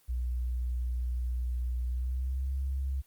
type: tone with pitch glide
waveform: sine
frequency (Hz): 61.2 to 67.13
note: B1 to C2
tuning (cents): -15 to +45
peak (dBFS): -29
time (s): 0.08-3.02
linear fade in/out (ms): 20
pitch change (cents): +160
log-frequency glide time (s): 1.87-2.54
effects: white hiss -65 dBFS RMS until 3.06 s + Opus 24 kbps